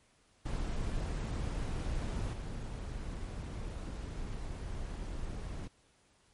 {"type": "noise with level steps", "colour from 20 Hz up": "brown", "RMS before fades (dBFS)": [-35, -40], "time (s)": [0.45, 5.68], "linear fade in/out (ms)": 10, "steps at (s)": 2.33, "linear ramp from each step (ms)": 2, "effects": ["pink hiss -68 dBFS RMS until 6.33 s", "MP3 48 kbps"]}